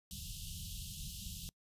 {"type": "band-stop noise", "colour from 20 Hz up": "pink", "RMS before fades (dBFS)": -45, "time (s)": [0.11, 1.49], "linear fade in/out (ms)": 0, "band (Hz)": [200, 2800], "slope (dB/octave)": 96, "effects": ["noise-tail reverb RT60 0.1 s tail -25 dB re dry", "resampled to 32000 Hz"]}